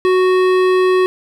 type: tone with hard clipping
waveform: sine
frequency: 370 Hz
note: F#4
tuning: in tune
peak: -12 dBFS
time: 0.05-1.06 s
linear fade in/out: 0 ms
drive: 15 dB
effects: none